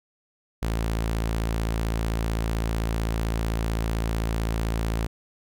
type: tone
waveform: sawtooth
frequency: 55.7 Hz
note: A1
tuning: 22 cents sharp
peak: -20 dBFS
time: 0.62-5.07 s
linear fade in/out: 10 ms
effects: none